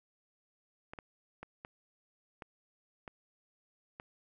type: clicks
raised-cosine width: 0.5 ms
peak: -29 dBFS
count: 7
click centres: 0.935 / 0.988 / 1.43 / 1.649 / 2.422 / 3.078 / 3.999 s
effects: none